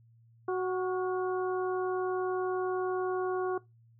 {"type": "harmonic tone with a mistuned harmonic", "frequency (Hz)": 370, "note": "F#4", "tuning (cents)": 0, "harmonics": [1, 2, 3, 4], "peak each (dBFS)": [-29, -37, -38, -43], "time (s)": [0.48, 3.58], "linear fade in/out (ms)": 5, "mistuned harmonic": 4, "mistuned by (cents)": -49, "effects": ["noise-tail reverb RT60 0.2 s tail -21 dB re dry", "added 115 Hz sine -58 dBFS peak until 3.99 s"]}